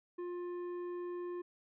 sine tone with tanh clipping, 353 Hz, F4, 19 cents sharp, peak -40 dBFS, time 0.18-1.42 s, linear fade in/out 10 ms, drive 9 dB, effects none

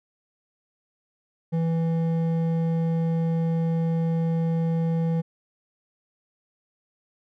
triangle tone with hard clipping, 164.81 Hz, E3, in tune, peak -23 dBFS, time 1.52-5.22 s, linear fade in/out 20 ms, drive 12 dB, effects none

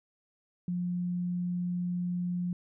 sine tone, 177.4 Hz, F3, 27 cents sharp, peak -29 dBFS, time 0.68-2.53 s, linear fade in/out 2 ms, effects none

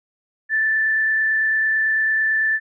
sine tone with frequency modulation, 1760 Hz, A6, in tune, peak -16 dBFS, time 0.49-2.6 s, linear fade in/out 50 ms, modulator 29 Hz, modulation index 0.65, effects none

